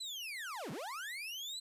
35% pulse linear two-way sweep, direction down then up, 4100 to 124.2 to 4100 Hz, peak -39 dBFS, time 0-1.6 s, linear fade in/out 10 ms, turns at 0.71 s, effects resampled to 32000 Hz + 12-bit

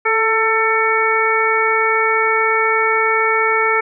harmonic tone with a mistuned harmonic, 446.4 Hz, A4, 25 cents sharp, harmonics 1 / 2 / 3 / 4 / 5, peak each -19 / -21 / -18 / -22 / -18 dBFS, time 0.05-3.81 s, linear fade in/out 10 ms, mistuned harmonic 1, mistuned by -22 cents, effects none

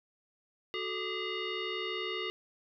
sine tone with frequency modulation, 1244.5 Hz, D#6, in tune, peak -33 dBFS, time 0.74-2.3 s, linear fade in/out 0 ms, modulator 807 Hz, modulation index 2.8, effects none

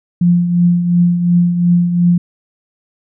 sine tone with tremolo, 174.61 Hz, F3, in tune, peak -6 dBFS, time 0.21-2.18 s, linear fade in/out 5 ms, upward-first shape triangle, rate 2.8 Hz, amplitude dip 60%, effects none

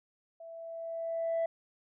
sine tone with level ramp, 662 Hz, E5, 7 cents sharp, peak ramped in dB -45 to -25 dBFS, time 0.4-1.46 s, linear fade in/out 5 ms, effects tanh soft clip ceiling -26 dBFS

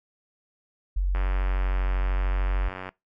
sine tone, 46.25 Hz, F#1, in tune, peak -21 dBFS, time 0.96-2.69 s, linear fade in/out 10 ms
click train, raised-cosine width 0.5 ms, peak -20 dBFS, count 163, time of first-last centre 1.15-2.89 s, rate 93.1 Hz
effects noise-tail reverb RT60 0.2 s tail -23 dB re dry

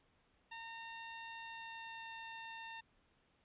15% pulse tone with pitch glide, 914 to 907.7 Hz, A#5 to A#5, -34 to -46 cents, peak -40 dBFS, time 0.51-2.81 s, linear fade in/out 10 ms, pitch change -12 cents, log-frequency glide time 1.4-2.13 s, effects pink hiss -74 dBFS RMS until 3.44 s + resampled to 8000 Hz

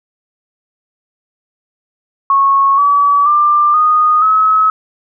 sine tone with pitch steps, 1100 / 1143.4 / 1188.5 / 1235.4 / 1284.2 Hz, C#6 / D6 / D6 / D#6 / E6, -14 / -47 / +20 / -13 / -46 cents, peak -7 dBFS, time 2.3-4.7 s, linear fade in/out 2 ms, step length 480 ms, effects none

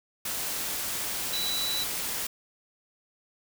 sine tone in noise, 3945 Hz, B7, 3 cents flat, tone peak -29 dBFS, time 1.33-1.84 s, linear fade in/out 5 ms, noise white, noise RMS -32 dBFS, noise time 0.25-2.27 s, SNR 0 dB, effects none

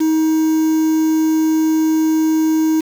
triangle tone with quantisation, 316.3 Hz, D#4, 29 cents sharp, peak -10 dBFS, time 0-2.81 s, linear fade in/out 10 ms, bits 5, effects none

